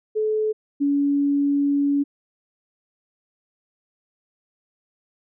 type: tone pair in turn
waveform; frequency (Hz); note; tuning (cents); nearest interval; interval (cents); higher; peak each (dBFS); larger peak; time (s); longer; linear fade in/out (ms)
sine; 431.4 / 283.7; A4 / C#4; -34 / +40; perfect fifth; 726; first; -19 / -17; second; 0.15-0.53 / 0.8-2.04; second; 20
effects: none